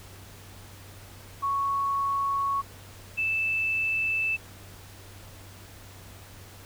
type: tone pair in turn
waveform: sine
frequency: 1109 / 2638 Hz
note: C#6 / E7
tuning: 0 / +1 cents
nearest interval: octave + minor third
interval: 1501 cents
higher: second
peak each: -24 dBFS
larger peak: neither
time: 1.42-2.62 / 3.17-4.37 s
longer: neither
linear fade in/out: 20 ms
effects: added 96 Hz sine -48 dBFS peak until 6.65 s + pink hiss -49 dBFS RMS until 6.65 s